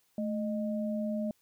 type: tone pair together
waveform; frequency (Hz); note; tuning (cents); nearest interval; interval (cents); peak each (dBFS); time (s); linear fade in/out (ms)
sine; 217.6 / 615.5; A3 / D#5; -19 / -19; octave + tritone; 1800; -31 / -36; 0.18-1.31; 2
effects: white hiss -71 dBFS RMS until 1.41 s